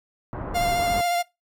pink low-pass noise, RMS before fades -31 dBFS, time 0.33-1.01 s, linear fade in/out 0 ms, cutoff 1300 Hz, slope 24 dB/octave
45% pulse tone with vibrato, 698.5 Hz, F5, in tune, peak -21 dBFS, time 0.54-1.23 s, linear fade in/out 20 ms, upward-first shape triangle, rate 14 Hz, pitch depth 23 cents each way
effects noise-tail reverb RT60 0.2 s tail -21 dB re dry

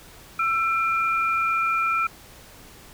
sine tone pair together, 1337.8 / 2392 Hz, E6 / D7, +25 / +31 cents, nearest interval minor seventh, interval 1006 cents, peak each -21 / -26 dBFS, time 0.39-2.07 s, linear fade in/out 5 ms, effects pink hiss -47 dBFS RMS until 2.93 s

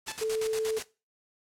white noise with tremolo, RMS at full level -35 dBFS, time 0.06-0.85 s, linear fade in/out 20 ms, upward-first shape square, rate 8.5 Hz, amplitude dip 80%
10% pulse tone with exponential decay, 872 Hz, A5, 16 cents flat, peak -25 dBFS, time 0.08-0.26 s, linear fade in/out 2 ms, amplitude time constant 39 ms
sine tone, 440 Hz, A4, in tune, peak -26 dBFS, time 0.21-0.79 s, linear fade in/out 10 ms
effects noise-tail reverb RT60 0.3 s tail -20 dB re dry + low-pass 9000 Hz 12 dB/octave

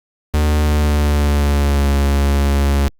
45% pulse tone with pitch glide, 75 to 70.38 Hz, D2 to C#2, +37 to +27 cents, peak -12 dBFS, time 0.34-2.88 s, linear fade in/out 0 ms, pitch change -110 cents, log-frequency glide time 0.63-1.9 s, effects Opus 48 kbps

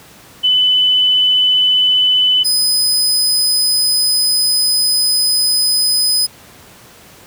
sine / sawtooth tone pair in turn, 3005 / 5017 Hz, F#7 / D#8, +26 / +13 cents, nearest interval major sixth, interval 887 cents, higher second, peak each -9 dBFS, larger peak neither, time 0.43-2.44 / 2.44-6.27 s, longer second, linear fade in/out 20 ms, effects pink hiss -41 dBFS RMS until 7.26 s + high-pass 80 Hz 12 dB/octave

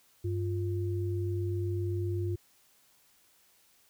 sine tone pair together, 97.9 / 350 Hz, G2 / F4, -2 / +4 cents, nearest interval octave + minor seventh, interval 2206 cents, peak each -30 / -35 dBFS, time 0.24-2.36 s, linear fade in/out 10 ms, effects white hiss -65 dBFS RMS until 3.89 s

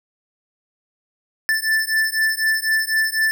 square beating tone pair, 1760 / 1764 Hz, A6 / A6, 0 / +4 cents, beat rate 4 Hz, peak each -21 dBFS, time 1.49-3.31 s, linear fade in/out 0 ms, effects none

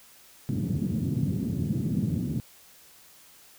white band-pass noise, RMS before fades -28 dBFS, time 0.49-2.4 s, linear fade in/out 0 ms, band 100 to 230 Hz, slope 24 dB/octave, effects white hiss -54 dBFS RMS until 3.58 s

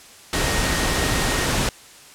sine tone in noise, 1864.7 Hz, A#6, in tune, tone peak -30 dBFS, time 0.34-1.46 s, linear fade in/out 2 ms, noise pink, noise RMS -21 dBFS, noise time 0.33-1.69 s, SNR -12 dB, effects white hiss -45 dBFS RMS until 2.14 s + low-pass 10000 Hz 12 dB/octave

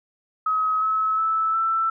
sine tone with pitch steps, 1274 / 1292.5 / 1311.3 / 1330.4 Hz, D#6 / E6 / E6 / E6, +41 / -34 / -9 / +16 cents, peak -19 dBFS, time 0.46-1.9 s, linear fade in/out 5 ms, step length 360 ms, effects none

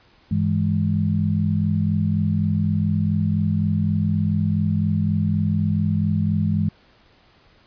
sine tone cluster, 98.7 / 162.1 / 206.2 Hz, G2 / E3 / G#3, +12 / -29 / -12 cents, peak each -22 dBFS, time 0.31-6.69 s, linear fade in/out 5 ms, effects pink hiss -55 dBFS RMS until 7.66 s + resampled to 11025 Hz

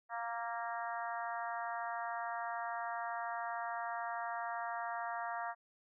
harmonic tone with a mistuned harmonic, 233.1 Hz, A#3, in tune, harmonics 3 / 4 / 5 / 6 / 7 / 8, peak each -41 / -43 / -45 / -47 / -48 / -49 dBFS, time 0.09-5.55 s, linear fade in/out 50 ms, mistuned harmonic 6, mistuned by -19 cents, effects none

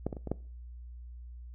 clicks, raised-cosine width 2 ms, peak -17 / -23 / -28 / -24 / -16 dBFS, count 5, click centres 0.066 / 0.128 / 0.168 / 0.273 / 0.316 s, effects noise-tail reverb RT60 0.4 s tail -21 dB re dry + added 60 Hz sine -43 dBFS peak until 1.54 s

